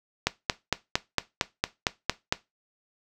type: click train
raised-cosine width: 0.2 ms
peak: -4 dBFS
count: 10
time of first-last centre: 0.27-2.325 s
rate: 4.38 Hz
effects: noise-tail reverb RT60 0.2 s tail -17 dB re dry